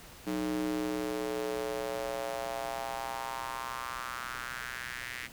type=tone with high-pass filter sweep; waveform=square; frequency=61.74 Hz; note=B1; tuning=in tune; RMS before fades=-36 dBFS; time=0.26-5.28 s; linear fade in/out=20 ms; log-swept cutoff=260 to 2000 Hz; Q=3.4; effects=pink hiss -51 dBFS RMS until 5.32 s